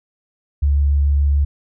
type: tone with vibrato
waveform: sine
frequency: 71.3 Hz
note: C#2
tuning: 49 cents sharp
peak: -12 dBFS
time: 0.62-1.45 s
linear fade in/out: 10 ms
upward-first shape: sine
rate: 6.9 Hz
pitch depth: 9 cents each way
effects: none